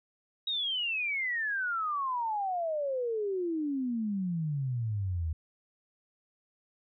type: exponential sweep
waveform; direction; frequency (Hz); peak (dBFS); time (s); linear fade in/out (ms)
sine; down; 3825 to 77; -29; 0.47-5.33; 5
effects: none